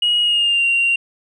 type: tone with pitch glide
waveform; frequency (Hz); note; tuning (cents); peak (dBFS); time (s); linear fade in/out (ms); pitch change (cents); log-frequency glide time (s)
sine; 2894 to 2763; F#7 to F7; -39 to -19; -12; 0.02-0.96; 5; -80; 0.22-0.65
effects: tanh soft clip ceiling -10 dBFS